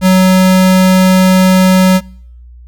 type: tone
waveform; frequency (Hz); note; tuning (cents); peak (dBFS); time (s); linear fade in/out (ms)
square; 186.3; F#3; +12; -5; 0.01-2.01; 50
effects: noise-tail reverb RT60 0.7 s tail -26 dB re dry + added 60 Hz sine -32 dBFS peak until 2.67 s

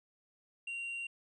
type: tone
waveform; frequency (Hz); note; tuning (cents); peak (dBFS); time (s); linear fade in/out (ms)
triangle; 2761; F7; -20; -36; 0.67-1.07; 5
effects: resampled to 24000 Hz

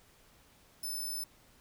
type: tone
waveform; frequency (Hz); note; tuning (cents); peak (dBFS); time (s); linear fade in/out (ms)
5% pulse; 5274; E8; 0; -30; 0.83-1.24; 5
effects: pink hiss -63 dBFS RMS until 1.6 s

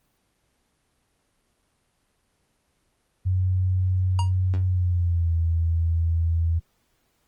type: tone with pitch glide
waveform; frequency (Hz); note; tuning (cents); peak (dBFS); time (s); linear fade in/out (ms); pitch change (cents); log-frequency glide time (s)
sine; 92.5 to 82.89; F#2 to E2; 0 to +10; -19; 3.25-6.6; 20; -190; 4.65-5.34
type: tone with exponential decay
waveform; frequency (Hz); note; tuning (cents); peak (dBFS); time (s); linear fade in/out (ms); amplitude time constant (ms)
square; 944; A#5; +22; -24; 4.19-4.32; 1; 28
effects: pink hiss -69 dBFS RMS until 7.27 s + Opus 24 kbps

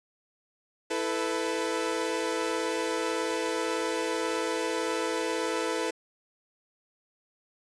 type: chord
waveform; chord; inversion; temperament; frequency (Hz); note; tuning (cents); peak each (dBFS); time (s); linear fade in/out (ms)
sawtooth; E suspended fourth; none; equal with one note detuned; 329.6 / 440 / 498.2; E4 / A4 / B4; 0 / 0 / +15; -29 / -28 / -28; 0.9-5.91; 10
effects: resampled to 22050 Hz + 8-bit

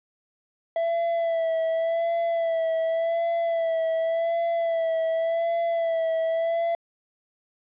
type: tone with vibrato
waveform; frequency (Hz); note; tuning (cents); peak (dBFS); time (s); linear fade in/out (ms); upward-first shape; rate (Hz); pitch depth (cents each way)
triangle; 663; E5; +10; -20; 0.76-6.75; 2; sine; 0.88; 33
effects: resampled to 8000 Hz + 10-bit

